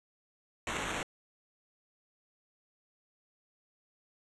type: noise with sample-and-hold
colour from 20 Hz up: white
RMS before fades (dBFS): -36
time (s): 0.67-1.03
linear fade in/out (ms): 2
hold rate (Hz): 4900
effects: resampled to 24000 Hz